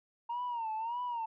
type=tone with vibrato; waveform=sine; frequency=927 Hz; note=A#5; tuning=10 cents flat; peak=-32 dBFS; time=0.29-1.26 s; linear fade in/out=10 ms; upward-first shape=sine; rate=1.7 Hz; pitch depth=110 cents each way; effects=tanh soft clip ceiling -31 dBFS